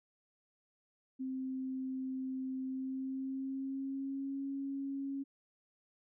sine tone with pitch glide, 261.6 to 274.9 Hz, C4 to C#4, 0 to -14 cents, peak -36 dBFS, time 1.19-5.24 s, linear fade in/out 20 ms, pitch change +86 cents, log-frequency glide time 2.64-4.45 s, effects none

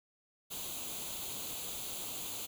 white noise with comb filter, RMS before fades -41 dBFS, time 0.5-2.47 s, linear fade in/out 20 ms, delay 0.28 ms, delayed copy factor +0.7, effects none

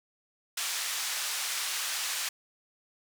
white band-pass noise, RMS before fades -33 dBFS, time 0.57-2.29 s, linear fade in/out 5 ms, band 1100 to 8200 Hz, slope 12 dB/octave, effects none

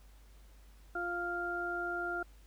harmonic tone, 349.2 Hz, F4, in tune, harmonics 1 / 2 / 4, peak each -40 / -40 / -36 dBFS, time 0.95-2.23 s, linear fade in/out 5 ms, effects added 50 Hz sine -55 dBFS peak until 2.46 s + pink hiss -66 dBFS RMS until 2.46 s

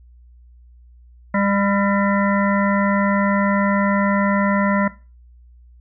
harmonic tone with a mistuned harmonic, 200 Hz, G3, 35 cents sharp, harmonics 1 / 3 / 5 / 7 / 9 / 10, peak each -18 / -23 / -25 / -26 / -28 / -28 dBFS, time 1.34-4.88 s, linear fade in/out 5 ms, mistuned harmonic 7, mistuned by -33 cents, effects noise-tail reverb RT60 0.3 s tail -17 dB re dry + added 60 Hz sine -44 dBFS peak until 5.8 s

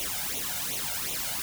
white noise with flanger, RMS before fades -32 dBFS, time 0-1.42 s, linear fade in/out 0 ms, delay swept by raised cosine 0.3 to 1.4 ms, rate 2.7 Hz, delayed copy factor +0.8, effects none

